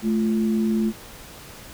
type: tone pair together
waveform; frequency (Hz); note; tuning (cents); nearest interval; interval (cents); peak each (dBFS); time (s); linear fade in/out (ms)
sine; 218.1 / 346.2; A3 / F4; -15 / -15; minor sixth; 800; -19 / -27; 0.02-0.93; 50
effects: pink hiss -42 dBFS RMS until 1.73 s